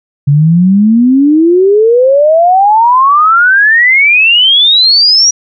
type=exponential sweep; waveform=sine; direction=up; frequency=138.59 to 5810 Hz; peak=-3 dBFS; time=0.27-5.31 s; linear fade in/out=10 ms; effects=none